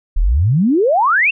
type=exponential sweep; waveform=sine; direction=up; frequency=32.56 to 2794 Hz; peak=-10 dBFS; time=0.16-1.31 s; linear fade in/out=10 ms; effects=none